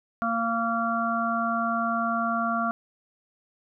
harmonic tone, 230 Hz, A#3, 23 cents flat, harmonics 1 / 3 / 5 / 6, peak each -29 / -29 / -29 / -29 dBFS, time 0.22-2.71 s, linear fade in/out 0 ms, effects none

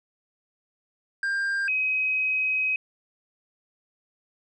triangle / sine tone pair in turn, 1595 / 2532 Hz, G6 / D#7, +30 / +30 cents, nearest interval minor sixth, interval 800 cents, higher second, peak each -22 dBFS, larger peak neither, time 1.23-1.68 / 1.68-2.76 s, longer second, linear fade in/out 2 ms, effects resampled to 22050 Hz

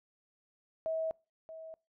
sine tone with echo, 644 Hz, E5, 41 cents flat, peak -31 dBFS, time 0.86-1.11 s, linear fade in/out 0 ms, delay 630 ms, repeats 1, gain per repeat -13 dB, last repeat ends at 1.74 s, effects noise-tail reverb RT60 0.3 s tail -25 dB re dry

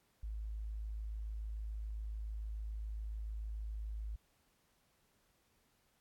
sine tone, 53.5 Hz, A1, 48 cents flat, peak -39 dBFS, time 0.23-4.16 s, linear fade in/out 5 ms, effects pink hiss -75 dBFS RMS until 6 s + AAC 64 kbps

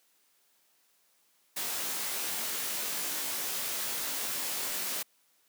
white noise with comb filter, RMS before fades -34 dBFS, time 1.56-5.03 s, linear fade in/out 10 ms, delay 20 ms, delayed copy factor -0.85, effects white hiss -69 dBFS RMS until 5.48 s + high-pass 200 Hz 12 dB/octave

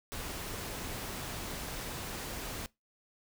pink noise, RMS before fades -40 dBFS, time 0.12-2.66 s, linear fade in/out 0 ms, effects noise-tail reverb RT60 0.2 s tail -22 dB re dry

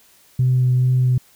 sine tone with vibrato, 126.9 Hz, B2, 47 cents sharp, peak -12 dBFS, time 0.39-1.18 s, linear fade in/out 5 ms, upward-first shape sine, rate 2.3 Hz, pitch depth 11 cents each way, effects tanh soft clip ceiling -9 dBFS + white hiss -53 dBFS RMS until 1.35 s

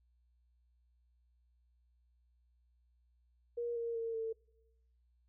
sine tone with pitch steps, 474.1 / 465.4 / 456.9 / 448.5 Hz, A#4 / A#4 / A#4 / A4, +29 / -3 / -35 / +33 cents, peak -35 dBFS, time 3.57-4.33 s, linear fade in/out 10 ms, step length 190 ms, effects noise-tail reverb RT60 0.9 s tail -24 dB re dry + added 60 Hz sine -69 dBFS peak until 5.28 s

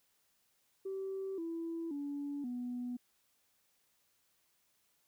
sine tone with pitch steps, 385.6 / 331.8 / 285.6 / 245.7 Hz, G4 / E4 / D4 / B3, -28 / +11 / -48 / -9 cents, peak -36 dBFS, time 0.85-2.97 s, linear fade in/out 10 ms, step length 530 ms, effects tanh soft clip ceiling -33 dBFS + white hiss -75 dBFS RMS until 5.07 s

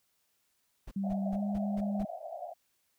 brown noise bursts, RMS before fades -42 dBFS, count 6, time 0.87-2.034 s, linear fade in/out 10 ms, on 44 ms, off 180 ms
sine tone with pitch glide, 196 to 202.6 Hz, G3 to G#3, 0 to -43 cents, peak -30 dBFS, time 0.96-2.05 s, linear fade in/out 5 ms, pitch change +57 cents, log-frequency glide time 1.33-1.4 s
pink band-pass noise, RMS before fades -42 dBFS, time 1.03-2.54 s, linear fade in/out 20 ms, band 610 to 740 Hz, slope 96 dB/octave
effects white hiss -75 dBFS RMS until 2.98 s

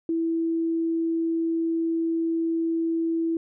sine tone, 329.4 Hz, E4, 1 cent flat, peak -22 dBFS, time 0.09-3.37 s, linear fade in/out 2 ms, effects none

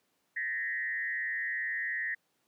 sine tone with frequency modulation, 1864.7 Hz, A#6, in tune, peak -31 dBFS, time 0.36-2.15 s, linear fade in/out 10 ms, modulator 132 Hz, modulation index 0.95, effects pink hiss -75 dBFS RMS until 2.47 s + high-pass 200 Hz 12 dB/octave

